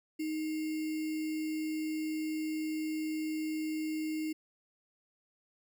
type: tone with sample-and-hold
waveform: sine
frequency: 312.1 Hz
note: D#4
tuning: 5 cents sharp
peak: -32 dBFS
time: 0.19-4.33 s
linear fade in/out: 10 ms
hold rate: 2450 Hz
effects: none